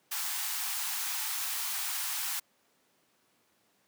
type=high-pass noise; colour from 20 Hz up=white; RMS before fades=-34 dBFS; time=0.11-2.4 s; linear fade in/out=10 ms; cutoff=740 Hz; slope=96 dB/octave; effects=pink hiss -70 dBFS RMS until 3.87 s + high-pass 200 Hz 12 dB/octave